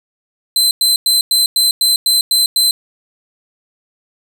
sawtooth tone bursts, 4066 Hz, B7, 50 cents sharp, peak -7 dBFS, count 9, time 0.56-2.71 s, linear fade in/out 2 ms, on 150 ms, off 100 ms, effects none

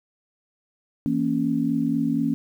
sine chord, A# diminished, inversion second, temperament equal, 164.81 / 233.1 / 277.2 Hz, E3 / A#3 / C#4, 0 / 0 / 0 cents, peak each -28 / -24 / -23 dBFS, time 1.06-2.34 s, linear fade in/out 0 ms, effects 9-bit

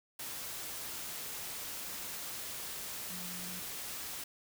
sine tone in noise, 180 Hz, F#3, 47 cents flat, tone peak -47 dBFS, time 3.1-3.6 s, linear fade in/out 5 ms, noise white, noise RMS -42 dBFS, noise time 0.19-4.24 s, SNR -8 dB, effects none

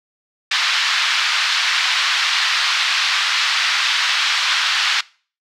white band-pass noise, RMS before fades -18 dBFS, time 0.51-5.01 s, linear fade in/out 5 ms, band 1100 to 4400 Hz, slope 24 dB/octave, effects noise-tail reverb RT60 0.4 s tail -22 dB re dry

